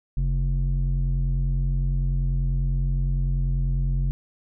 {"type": "tone with low-pass filter", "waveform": "square", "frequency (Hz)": 45.21, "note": "F#1", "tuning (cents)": -39, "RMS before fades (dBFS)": -23, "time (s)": [0.17, 4.11], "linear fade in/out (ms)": 0, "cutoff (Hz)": 140, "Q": 1.9, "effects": []}